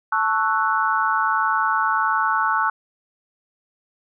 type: chord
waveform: sine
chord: F# minor seventh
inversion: first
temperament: equal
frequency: 880 / 1108.7 / 1318.5 / 1480 Hz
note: A5 / C#6 / E6 / F#6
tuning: 0 / 0 / 0 / 0 cents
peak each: -23 dBFS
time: 0.12-2.7 s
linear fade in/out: 5 ms
effects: none